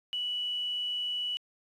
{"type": "tone with quantisation", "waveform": "sine", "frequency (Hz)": 2951, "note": "F#7", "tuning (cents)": -5, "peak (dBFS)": -30, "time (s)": [0.13, 1.37], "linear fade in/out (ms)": 0, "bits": 9, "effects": ["resampled to 24000 Hz"]}